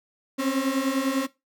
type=beating tone pair; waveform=35% pulse; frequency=262.5 / 272.5 Hz; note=C4 / C#4; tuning=+6 / -29 cents; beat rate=10 Hz; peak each=-25 / -23 dBFS; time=0.38-1.27 s; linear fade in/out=20 ms; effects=noise-tail reverb RT60 0.2 s tail -17 dB re dry